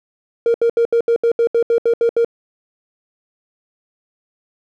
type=tone bursts; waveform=triangle; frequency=466.2 Hz; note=A#4; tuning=in tune; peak=-8 dBFS; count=12; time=0.46-2.247 s; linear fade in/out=2 ms; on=82 ms; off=73 ms; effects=tanh soft clip ceiling -7 dBFS